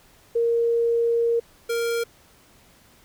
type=tone pair in turn; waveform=sine / square; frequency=466.2 / 466.2 Hz; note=A#4 / A#4; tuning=0 / 0 cents; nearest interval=unison; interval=0 cents; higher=neither; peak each=-18 / -23 dBFS; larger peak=first; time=0.35-1.4 / 1.69-2.04 s; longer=first; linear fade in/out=10 ms; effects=pink hiss -55 dBFS RMS until 3.04 s